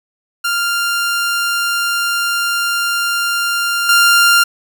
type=tone with level steps; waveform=sawtooth; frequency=1395 Hz; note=F6; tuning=2 cents flat; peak=-11 / -4 dBFS; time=0.44-4.44 s; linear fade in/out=10 ms; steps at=3.89 s; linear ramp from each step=2 ms; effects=none